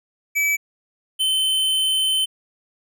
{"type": "tone pair in turn", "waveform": "square", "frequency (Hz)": [2299, 3069], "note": ["D7", "G7"], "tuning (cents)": [-37, -37], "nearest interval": "perfect fourth", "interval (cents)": 500, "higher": "second", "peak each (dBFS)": [-18, -18], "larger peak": "neither", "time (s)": [[0.35, 0.57], [1.19, 2.26]], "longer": "second", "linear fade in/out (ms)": 20, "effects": []}